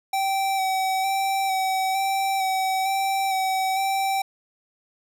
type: tone with vibrato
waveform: square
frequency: 769 Hz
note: G5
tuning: 33 cents flat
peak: -22 dBFS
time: 0.13-4.22 s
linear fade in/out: 5 ms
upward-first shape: square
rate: 1.1 Hz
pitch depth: 18 cents each way
effects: none